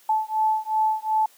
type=beating tone pair; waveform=sine; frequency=869 / 871.7 Hz; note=A5 / A5; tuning=-22 / -16 cents; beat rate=2.7 Hz; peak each=-23 dBFS; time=0.09-1.26 s; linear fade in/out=5 ms; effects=white hiss -55 dBFS RMS until 1.37 s + high-pass 300 Hz 12 dB/octave